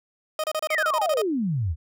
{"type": "tone bursts", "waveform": "30% pulse", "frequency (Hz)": 622.3, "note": "D#5", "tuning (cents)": 0, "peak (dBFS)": -21, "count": 11, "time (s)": [0.39, 1.218], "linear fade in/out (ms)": 2, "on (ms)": 48, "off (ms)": 30}
{"type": "exponential sweep", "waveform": "sine", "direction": "down", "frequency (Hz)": [2433, 70.9], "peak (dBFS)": -22, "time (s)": [0.69, 1.76], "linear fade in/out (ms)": 50}
{"effects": []}